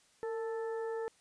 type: harmonic tone with a mistuned harmonic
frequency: 440 Hz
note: A4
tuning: in tune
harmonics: 1 / 2 / 3 / 4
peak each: -35 / -45 / -52 / -51 dBFS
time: 0.23-1.08 s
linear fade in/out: 0 ms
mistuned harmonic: 1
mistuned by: +54 cents
effects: white hiss -67 dBFS RMS until 1.2 s + resampled to 22050 Hz